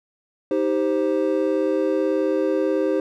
triangle chord, C minor, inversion first, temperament just, 314 / 392.4 / 523.3 Hz, Eb4 / G4 / C5, +16 / +2 / 0 cents, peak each -21 dBFS, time 0.51-3 s, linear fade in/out 2 ms, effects none

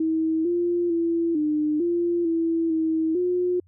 sine tone with pitch steps, 320.5 / 347.9 / 335.4 / 302.5 / 344.8 / 330.2 / 320.5 / 358.6 Hz, E4 / F4 / E4 / D#4 / F4 / E4 / E4 / F4, -49 / -7 / +30 / -49 / -22 / +3 / -49 / +46 cents, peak -20 dBFS, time 0-3.6 s, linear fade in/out 5 ms, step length 450 ms, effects added 90 Hz sine -54 dBFS peak until 3.67 s

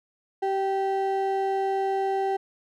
triangle ring-modulated tone, 583 Hz, D5, 13 cents flat, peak -18 dBFS, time 0.42-2.37 s, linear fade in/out 10 ms, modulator 196 Hz, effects none

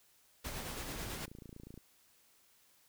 pink noise with tremolo, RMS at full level -41 dBFS, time 0.44-1.26 s, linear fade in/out 10 ms, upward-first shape sine, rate 9.1 Hz, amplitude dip 35%
click train, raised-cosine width 3 ms, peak -37 dBFS, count 26, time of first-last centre 0.89-1.777 s, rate 28.2 Hz
effects white hiss -68 dBFS RMS until 2.88 s

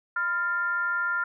sine tone with frequency modulation, 1396.9 Hz, F6, in tune, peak -24 dBFS, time 0.16-1.24 s, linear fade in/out 5 ms, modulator 390 Hz, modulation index 0.51, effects none

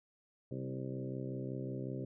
harmonic tone with a mistuned harmonic, 65.41 Hz, C2, in tune, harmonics 2 / 3 / 4 / 5 / 6 / 7 / 8 / 9, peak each -41 / -47 / -45 / -47 / -46 / -56 / -49 / -54 dBFS, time 0.51-2.05 s, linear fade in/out 5 ms, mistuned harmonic 3, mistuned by -26 cents, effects none

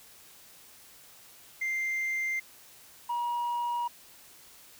sine tone pair in turn, 2093 / 955.8 Hz, C7 / A#5, 0 / +43 cents, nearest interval octave + major second, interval 1357 cents, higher first, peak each -26 dBFS, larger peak neither, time 1.61-2.4 / 3.09-3.88 s, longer neither, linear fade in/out 10 ms, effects tanh soft clip ceiling -27 dBFS + white hiss -54 dBFS RMS until 4.79 s

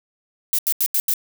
violet noise bursts, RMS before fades -19 dBFS, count 5, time 0.53-1.138 s, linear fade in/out 0 ms, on 56 ms, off 82 ms, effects none

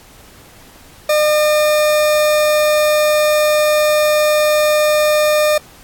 40% pulse tone, 605 Hz, D#5, 49 cents flat, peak -10 dBFS, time 1.09-5.58 s, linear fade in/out 5 ms, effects pink hiss -43 dBFS RMS until 5.83 s + AAC 64 kbps

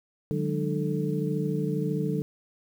sine tone cluster, 150.8 / 183.8 / 205.6 / 301.3 / 439.3 Hz, D3 / F#3 / G#3 / D4 / A4, +46 / -11 / -17 / +44 / -3 cents, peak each -29 / -31 / -35 / -33 / -32 dBFS, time 0.31-2.22 s, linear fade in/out 0 ms, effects 9-bit

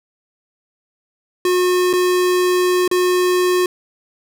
square tone with dropouts, 362 Hz, F#4, 38 cents flat, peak -14 dBFS, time 1.45-3.66 s, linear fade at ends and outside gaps 2 ms, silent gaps 1.93-1.935 / 2.878-2.913 s, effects none

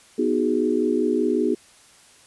sine chord, G# minor seventh, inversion first, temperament equal, 246.9 / 311.1 / 370 / 415.3 Hz, B3 / D#4 / F#4 / G#4, 0 / 0 / 0 / 0 cents, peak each -24 dBFS, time 0.18-1.55 s, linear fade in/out 10 ms, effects white hiss -52 dBFS RMS until 2.26 s + resampled to 24000 Hz

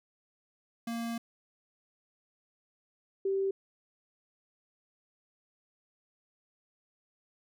square / sine tone pair in turn, 232 / 388.8 Hz, A#3 / G4, -8 / -14 cents, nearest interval major sixth, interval 894 cents, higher second, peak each -34 / -27 dBFS, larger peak second, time 0.87-1.18 / 3.25-3.51 s, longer first, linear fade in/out 5 ms, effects none

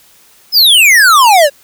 square exponential sweep, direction down, 5274 to 542 Hz, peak -4 dBFS, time 0.52-1.5 s, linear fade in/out 50 ms, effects white hiss -45 dBFS RMS until 1.63 s

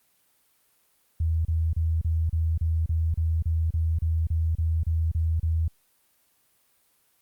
sine tone bursts, 81.1 Hz, E2, 28 cents flat, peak -21 dBFS, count 16, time 1.2-5.68 s, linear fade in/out 5 ms, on 250 ms, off 32 ms, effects white hiss -66 dBFS RMS until 7.21 s + Opus 32 kbps

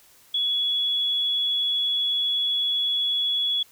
sine tone, 3378 Hz, G#7, 29 cents sharp, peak -21 dBFS, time 0.34-3.63 s, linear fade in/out 5 ms, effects white hiss -55 dBFS RMS until 3.71 s

